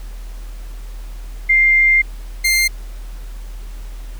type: tone pair in turn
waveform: sine / sawtooth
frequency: 2102 / 2102 Hz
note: C7 / C7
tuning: +7 / +7 cents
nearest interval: unison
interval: 0 cents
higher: neither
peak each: -9 dBFS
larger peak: neither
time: 1.49-2.02 / 2.44-2.68 s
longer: first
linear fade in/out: 10 ms
effects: added 40 Hz sine -27 dBFS peak until 4.19 s + pink hiss -45 dBFS RMS until 4.19 s